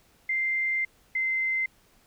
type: tone pair in turn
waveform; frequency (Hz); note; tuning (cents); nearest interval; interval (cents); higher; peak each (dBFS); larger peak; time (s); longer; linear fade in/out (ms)
sine; 2090 / 2073; C7 / C7; -2 / -17; unison; 15; first; -24; neither; 0.29-0.85 / 1.15-1.66; first; 5
effects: pink hiss -62 dBFS RMS until 2.06 s